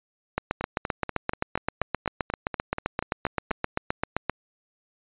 two click trains, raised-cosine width 0.5 ms, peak -9 / -14 dBFS, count 31 / 13, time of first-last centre 0.38-4.296 / 0.61-3.509 s, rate 7.66 / 4.14 Hz, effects resampled to 8000 Hz

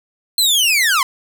sawtooth linear sweep, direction down, 4186 to 987.8 Hz, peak -9 dBFS, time 0.38-1.03 s, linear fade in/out 2 ms, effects none

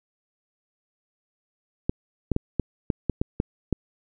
clicks, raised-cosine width 3 ms, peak -9 dBFS, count 9, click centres 1.895 / 2.317 / 2.364 / 2.597 / 2.902 / 3.097 / 3.215 / 3.401 / 3.727 s, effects none

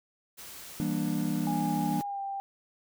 white noise, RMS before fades -45 dBFS, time 0.37-2.03 s, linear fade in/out 20 ms
triangle chord, E half-diminished seventh, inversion none, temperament just, 164.81 / 197.78 / 237.3 / 296.7 Hz, E3 / G3 / Bb3 / D4, 0 / +16 / +31 / +18 cents, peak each -31 dBFS, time 0.8-2.01 s, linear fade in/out 0 ms
sine tone with pitch glide, 824 to 789.5 Hz, G#5 to G5, -14 to +12 cents, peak -32 dBFS, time 1.47-2.4 s, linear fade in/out 0 ms, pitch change -74 cents, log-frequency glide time 1.95-2.21 s
effects none

